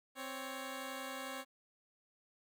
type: tone pair together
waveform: 10% pulse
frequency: 262.9 / 557 Hz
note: C4 / C#5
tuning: +8 / +8 cents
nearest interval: octave + minor second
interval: 1300 cents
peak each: -36 / -37 dBFS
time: 0.15-1.45 s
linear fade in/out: 50 ms
effects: none